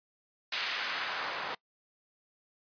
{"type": "noise with band-pass filter sweep", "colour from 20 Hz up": "white", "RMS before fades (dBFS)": -35, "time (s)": [0.52, 1.55], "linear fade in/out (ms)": 5, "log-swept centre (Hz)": [2500, 840], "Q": 0.96, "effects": ["noise-tail reverb RT60 0.1 s tail -24 dB re dry", "resampled to 11025 Hz"]}